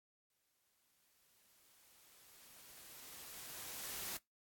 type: noise with exponential growth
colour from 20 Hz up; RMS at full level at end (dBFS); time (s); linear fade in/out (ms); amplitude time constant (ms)
white; -43; 0.3-4.17; 2; 840
effects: noise-tail reverb RT60 0.2 s tail -24 dB re dry + AAC 64 kbps